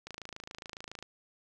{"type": "click train", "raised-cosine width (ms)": 0.2, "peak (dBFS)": -25, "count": 27, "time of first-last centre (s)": [0.07, 1.026], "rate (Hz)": 27.2, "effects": []}